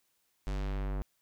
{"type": "tone with low-pass filter sweep", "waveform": "square", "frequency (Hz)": 48.83, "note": "G1", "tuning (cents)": -6, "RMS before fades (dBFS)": -34, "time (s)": [0.47, 1.02], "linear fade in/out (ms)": 0, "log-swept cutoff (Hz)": [8000, 1200], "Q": 0.77, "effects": ["white hiss -75 dBFS RMS until 1.21 s"]}